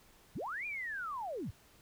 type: linear two-way sweep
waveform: sine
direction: up then down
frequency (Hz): 61 to 2459 to 61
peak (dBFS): -37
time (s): 0.35-1.51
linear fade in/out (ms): 10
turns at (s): 0.66
effects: pink hiss -63 dBFS RMS until 1.81 s